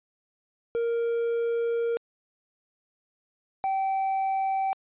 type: tone pair in turn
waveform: triangle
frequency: 466.2 / 772.7 Hz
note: A#4 / G5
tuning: 0 / -25 cents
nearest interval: major sixth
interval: 875 cents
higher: second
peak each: -22 dBFS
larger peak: neither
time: 0.75-1.97 / 3.64-4.73 s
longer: first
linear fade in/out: 0 ms
effects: resampled to 8000 Hz